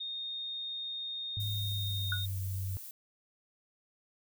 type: tone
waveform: sine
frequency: 3687 Hz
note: A#7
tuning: 20 cents flat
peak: -36 dBFS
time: 0-2.26 s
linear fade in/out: 10 ms
type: tone with pitch glide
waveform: sine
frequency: 103.4 to 95.37 Hz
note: G#2 to G2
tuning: -7 to -47 cents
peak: -33 dBFS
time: 1.37-2.77 s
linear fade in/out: 0 ms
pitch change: -140 cents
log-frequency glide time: 1.51-2.38 s
type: noise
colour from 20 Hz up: violet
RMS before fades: -46 dBFS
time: 1.4-2.91 s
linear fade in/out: 2 ms
type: tone with exponential decay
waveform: sine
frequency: 1461 Hz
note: F#6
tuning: 22 cents flat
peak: -28 dBFS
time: 2.12-2.24 s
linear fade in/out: 2 ms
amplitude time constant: 26 ms
effects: none